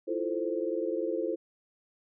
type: chord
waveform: sine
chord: F major seventh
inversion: third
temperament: equal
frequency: 329.6 / 349.2 / 440 / 523.3 Hz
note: E4 / F4 / A4 / C5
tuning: 0 / 0 / 0 / 0 cents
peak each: -34 dBFS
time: 0.07-1.36 s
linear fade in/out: 20 ms
effects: none